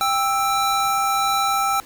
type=tone pair together; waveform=square; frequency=791.4 / 1318.5 Hz; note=G5 / E6; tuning=+16 / 0 cents; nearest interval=major sixth; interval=884 cents; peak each=-22 / -21 dBFS; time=0.01-1.8 s; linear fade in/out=0 ms; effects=pink hiss -45 dBFS RMS until 1.85 s